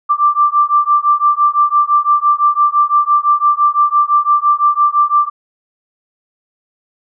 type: beating tone pair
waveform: sine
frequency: 1174.7 / 1180.6 Hz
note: D6 / D6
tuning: 0 / +9 cents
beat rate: 5.9 Hz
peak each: -12 dBFS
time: 0.09-5.3 s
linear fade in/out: 20 ms
effects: none